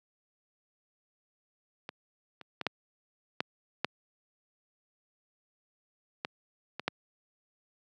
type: clicks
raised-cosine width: 0.3 ms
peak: -22 / -29 / -18 / -11 / -13 / -11 / -16 / -20 / -12 dBFS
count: 9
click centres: 1.891 / 2.413 / 2.613 / 2.667 / 3.405 / 3.846 / 6.249 / 6.796 / 6.88 s
effects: high-pass 150 Hz 12 dB/octave